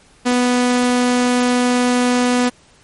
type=tone; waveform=sawtooth; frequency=246.9 Hz; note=B3; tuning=in tune; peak=-9 dBFS; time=0.25-2.5 s; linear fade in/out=20 ms; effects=pink hiss -50 dBFS RMS until 2.83 s + MP3 48 kbps